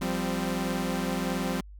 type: chord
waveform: sawtooth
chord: F suspended second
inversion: none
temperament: equal with one note detuned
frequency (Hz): 174.61 / 196 / 259.4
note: F3 / G3 / C4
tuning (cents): 0 / 0 / -15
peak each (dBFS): -28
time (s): 0.01-1.61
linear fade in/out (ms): 10
effects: added 50 Hz sine -43 dBFS peak until 1.79 s